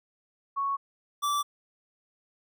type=tone pair in turn; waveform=sine / square; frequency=1108.7 / 1162.7 Hz; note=C#6 / D6; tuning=0 / -18 cents; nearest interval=minor second; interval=82 cents; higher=second; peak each=-26 dBFS; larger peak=neither; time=0.56-0.77 / 1.22-1.43 s; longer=neither; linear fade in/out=20 ms; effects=none